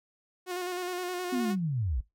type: tone with vibrato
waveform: sawtooth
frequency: 360.4 Hz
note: F#4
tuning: 45 cents flat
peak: -28 dBFS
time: 0.46-1.56 s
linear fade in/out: 50 ms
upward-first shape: square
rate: 9.6 Hz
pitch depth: 27 cents each way
type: linear sweep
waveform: sine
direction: down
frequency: 264.9 to 48.77 Hz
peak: -27 dBFS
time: 1.32-2.01 s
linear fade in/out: 10 ms
effects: noise-tail reverb RT60 0.2 s tail -19 dB re dry